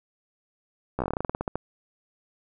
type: slowing click train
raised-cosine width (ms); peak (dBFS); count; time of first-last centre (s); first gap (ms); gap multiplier
1; -13; 16; 0.99-1.556; 14; 1.13
effects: none